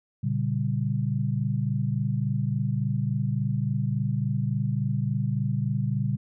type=chord; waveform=sine; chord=G diminished; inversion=first; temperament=just; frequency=117.6 / 141.12 / 196 Hz; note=Bb2 / Db3 / G3; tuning=+16 / +31 / 0 cents; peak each=-27 / -27 / -30 dBFS; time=0.23-6.17 s; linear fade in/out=10 ms; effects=none